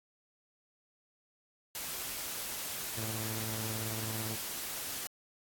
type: noise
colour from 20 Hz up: white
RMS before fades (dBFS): -39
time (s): 1.75-5.07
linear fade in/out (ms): 0
type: tone with tremolo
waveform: sawtooth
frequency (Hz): 110.1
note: A2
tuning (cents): +2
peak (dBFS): -32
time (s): 2.97-4.36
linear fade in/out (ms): 10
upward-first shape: triangle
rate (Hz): 18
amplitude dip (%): 35
effects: AAC 64 kbps